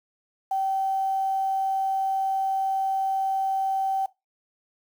sine tone with quantisation, 773 Hz, G5, 24 cents flat, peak -22 dBFS, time 0.51-4.06 s, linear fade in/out 5 ms, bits 8, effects noise-tail reverb RT60 0.2 s tail -18 dB re dry

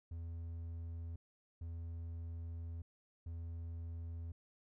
triangle tone bursts at uneven times, 83.5 Hz, E2, 23 cents sharp, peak -40 dBFS, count 3, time 0.11-1.16 / 1.61-2.82 / 3.26-4.32 s, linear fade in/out 5 ms, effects none

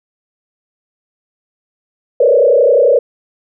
sine tone with frequency modulation, 523.3 Hz, C5, in tune, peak -6 dBFS, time 2.2-2.99 s, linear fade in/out 5 ms, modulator 31.4 Hz, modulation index 2.1, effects none

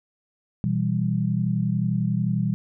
sine chord, E minor, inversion second, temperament equal with one note detuned, 122.41 / 164.81 / 196 Hz, B2 / E3 / G3, -15 / 0 / 0 cents, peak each -25 dBFS, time 0.64-2.54 s, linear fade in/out 0 ms, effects none

